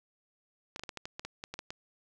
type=clicks; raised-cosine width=0.2 ms; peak=-22 dBFS; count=12; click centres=0.761 / 0.795 / 0.836 / 0.892 / 0.973 / 1.055 / 1.195 / 1.25 / 1.439 / 1.54 / 1.591 / 1.705 s; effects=none